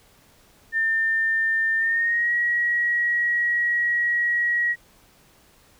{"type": "tone with pitch glide", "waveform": "sine", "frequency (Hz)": [1800, 1907], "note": ["A6", "A#6"], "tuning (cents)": [39, 39], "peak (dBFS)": -19, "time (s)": [0.72, 4.76], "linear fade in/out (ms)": 50, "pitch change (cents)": 100, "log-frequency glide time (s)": [1.78, 2.33], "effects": ["pink hiss -56 dBFS RMS until 5.79 s"]}